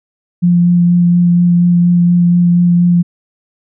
sine tone with vibrato, 174.61 Hz, F3, in tune, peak -6 dBFS, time 0.42-3.03 s, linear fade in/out 20 ms, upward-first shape sine, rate 4.2 Hz, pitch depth 11 cents each way, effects none

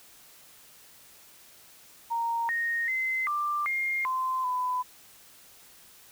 sine tone with pitch steps, 928 / 1859 / 2060 / 1184 / 2124 / 1034 / 1002 Hz, A#5 / A#6 / C7 / D6 / C7 / C6 / B5, -8 / -5 / -28 / +14 / +25 / -21 / +25 cents, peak -26 dBFS, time 2.1-4.83 s, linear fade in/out 20 ms, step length 390 ms, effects white hiss -54 dBFS RMS until 6.11 s

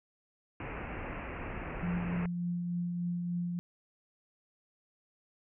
pink low-pass noise, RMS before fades -40 dBFS, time 0.6-2.26 s, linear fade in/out 2 ms, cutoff 2700 Hz, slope 96 dB/octave
sine tone with tremolo, 174.61 Hz, F3, in tune, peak -30 dBFS, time 1.83-3.59 s, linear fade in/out 0 ms, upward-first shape triangle, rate 3.4 Hz, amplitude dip 30%
effects none

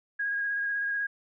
sine tone with vibrato, 1640 Hz, G#6, 22 cents flat, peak -27 dBFS, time 0.19-1.07 s, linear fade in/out 10 ms, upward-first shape square, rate 16 Hz, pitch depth 15 cents each way, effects none

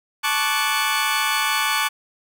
20% pulse chord, D major seventh, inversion second, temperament equal with one note detuned, 871.4 / 1108.7 / 1174.7 / 1480 Hz, A5 / C#6 / D6 / F#6, -17 / 0 / 0 / 0 cents, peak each -20 dBFS, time 0.23-1.89 s, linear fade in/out 20 ms, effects none

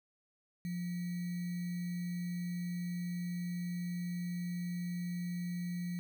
sine tone with sample-and-hold, 176 Hz, F3, 14 cents sharp, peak -35 dBFS, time 0.65-5.99 s, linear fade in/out 0 ms, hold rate 2100 Hz, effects none

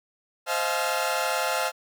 sawtooth tone cluster, 523 / 632 / 704 / 857 / 1370 Hz, C5 / D#5 / F5 / A5 / F6, -1 / +27 / +14 / -46 / -34 cents, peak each -27 dBFS, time 0.46-1.72 s, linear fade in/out 50 ms, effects none

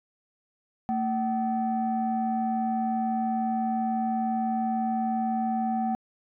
sine tone pair together, 225.9 / 760 Hz, A3 / F#5, +46 / +46 cents, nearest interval octave + major sixth, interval 2100 cents, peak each -26 dBFS, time 0.89-5.95 s, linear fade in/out 0 ms, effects tanh soft clip ceiling -19 dBFS

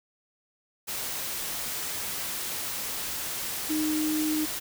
sine tone in noise, 308.2 Hz, D#4, 16 cents flat, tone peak -25 dBFS, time 3.69-4.46 s, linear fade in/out 20 ms, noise white, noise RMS -33 dBFS, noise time 0.87-4.6 s, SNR +5 dB, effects none

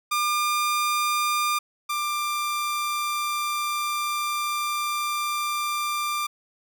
sawtooth tone pair in turn, 1200 / 1188.3 Hz, D6 / D6, +37 / +20 cents, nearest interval unison, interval 17 cents, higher first, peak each -18 / -21 dBFS, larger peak first, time 0.11-1.59 / 1.89-6.27 s, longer second, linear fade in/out 10 ms, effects none

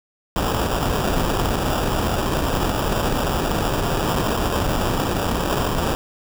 pink noise with sample-and-hold, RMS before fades -21 dBFS, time 0.36-5.95 s, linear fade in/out 0 ms, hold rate 2100 Hz, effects none

